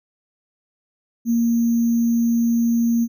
sine tone with sample-and-hold, 233.1 Hz, A#3, in tune, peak -15 dBFS, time 1.25-3.08 s, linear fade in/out 50 ms, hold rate 6300 Hz, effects none

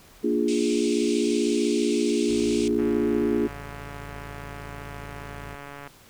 sine chord, Bb dominant seventh, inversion none, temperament equal, 233.1 / 293.7 / 349.2 / 415.3 Hz, Bb3 / D4 / F4 / Ab4, 0 / 0 / 0 / 0 cents, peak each -26 dBFS, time 0.23-3.48 s, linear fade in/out 20 ms
pink band-pass noise, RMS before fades -37 dBFS, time 0.48-2.68 s, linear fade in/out 2 ms, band 2200 to 9400 Hz, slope 96 dB/octave
20% pulse tone, 55 Hz, A1, in tune, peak -34 dBFS, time 2.29-5.55 s, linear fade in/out 5 ms
click train, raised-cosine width 0.5 ms, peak -25 dBFS, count 439, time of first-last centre 2.79-5.875 s, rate 142 Hz
effects pink hiss -52 dBFS RMS until 6.09 s

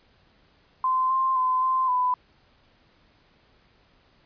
sine tone with pitch steps, 1034 / 1051 / 1024 / 1039 / 1000 Hz, C6 / C6 / C6 / C6 / B5, -21 / +7 / -38 / -12 / +21 cents, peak -20 dBFS, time 0.84-2.14 s, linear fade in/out 2 ms, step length 260 ms, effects pink hiss -61 dBFS RMS until 4.25 s + resampled to 11025 Hz

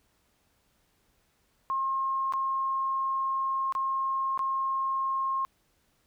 sine tone with dropouts, 1071 Hz, C6, 40 cents sharp, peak -26 dBFS, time 1.7-5.45 s, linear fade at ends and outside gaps 0 ms, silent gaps 2.324-2.336 / 3.724-3.751 / 4.376-4.392 s, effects pink hiss -70 dBFS RMS until 6.06 s

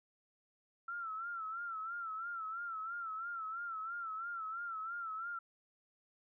sine tone with vibrato, 1346 Hz, E6, 36 cents sharp, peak -39 dBFS, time 0.88-5.39 s, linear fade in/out 5 ms, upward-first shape sine, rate 3 Hz, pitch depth 86 cents each way, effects none

